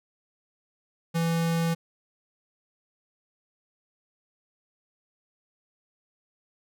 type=tone; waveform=square; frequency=166.3 Hz; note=E3; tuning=16 cents sharp; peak=-24 dBFS; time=1.14-1.75 s; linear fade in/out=20 ms; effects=none